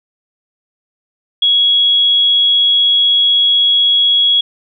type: tone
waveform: sine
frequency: 3332 Hz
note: G#7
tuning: 5 cents sharp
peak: -8 dBFS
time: 1.42-4.41 s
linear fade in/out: 5 ms
effects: none